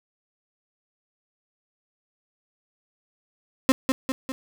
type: tone with echo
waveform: 35% pulse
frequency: 263.3 Hz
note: C4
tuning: 11 cents sharp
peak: -12 dBFS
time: 3.69-3.72 s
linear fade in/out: 0 ms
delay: 200 ms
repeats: 3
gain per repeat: -5 dB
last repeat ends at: 4.32 s
effects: none